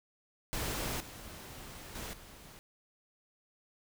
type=noise with level steps; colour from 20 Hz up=pink; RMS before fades=-36 / -48 / -42 / -53 dBFS; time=0.53-2.59 s; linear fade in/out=0 ms; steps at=1 / 1.95 / 2.13 s; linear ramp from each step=5 ms; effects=none